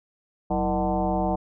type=tone with frequency modulation; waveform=sine; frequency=467.2 Hz; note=A#4; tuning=4 cents sharp; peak=-21 dBFS; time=0.5-1.36 s; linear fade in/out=10 ms; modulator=140 Hz; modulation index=2.9; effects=none